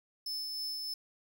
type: tone with tremolo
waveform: 45% pulse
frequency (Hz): 5250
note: E8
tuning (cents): -8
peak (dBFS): -35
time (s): 0.26-0.94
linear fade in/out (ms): 5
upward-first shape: sine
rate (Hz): 3.2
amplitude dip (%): 25
effects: none